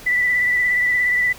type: tone with vibrato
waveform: sine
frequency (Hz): 1975.5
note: B6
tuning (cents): 0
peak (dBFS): -15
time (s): 0.06-1.33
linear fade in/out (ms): 10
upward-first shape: triangle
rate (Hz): 17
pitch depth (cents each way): 29
effects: pink hiss -40 dBFS RMS until 1.38 s